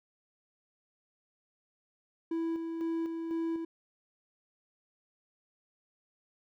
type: tone with tremolo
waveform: triangle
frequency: 329.6 Hz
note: E4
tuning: in tune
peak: -28 dBFS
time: 2.31-3.65 s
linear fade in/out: 5 ms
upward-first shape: square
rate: 2 Hz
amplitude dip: 40%
effects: none